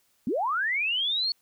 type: linear sweep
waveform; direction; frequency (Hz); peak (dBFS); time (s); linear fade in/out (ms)
sine; up; 195.1 to 4435; -24; 0.27-1.32; 2
effects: white hiss -68 dBFS RMS until 1.41 s